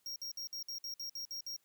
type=tone bursts; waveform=square; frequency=5590 Hz; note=F8; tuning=1 cent sharp; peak=-40 dBFS; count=10; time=0.06-1.564 s; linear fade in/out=2 ms; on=100 ms; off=56 ms; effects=white hiss -75 dBFS RMS until 1.64 s